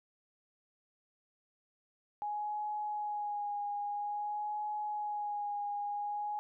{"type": "tone with vibrato", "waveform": "sine", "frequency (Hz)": 830.6, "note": "G#5", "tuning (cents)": 0, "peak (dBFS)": -34, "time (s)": [2.22, 6.39], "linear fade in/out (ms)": 0, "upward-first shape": "sine", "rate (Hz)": 0.5, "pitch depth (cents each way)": 23, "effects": []}